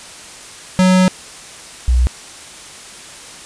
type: tone pair in turn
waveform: square / sine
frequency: 185.1 / 61.77 Hz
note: F#3 / B1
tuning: +1 / +1 cents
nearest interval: octave + perfect fifth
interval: 1900 cents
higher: first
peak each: -9 dBFS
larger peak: neither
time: 0.79-1.08 / 1.88-2.07 s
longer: first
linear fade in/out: 0 ms
effects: white hiss -35 dBFS RMS until 3.45 s + resampled to 22050 Hz